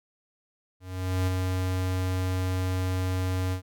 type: tone with ADSR envelope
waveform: square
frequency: 92.5 Hz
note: F#2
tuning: in tune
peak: -23 dBFS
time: 0.8-3.62 s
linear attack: 470 ms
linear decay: 19 ms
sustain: -3 dB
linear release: 97 ms
effects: none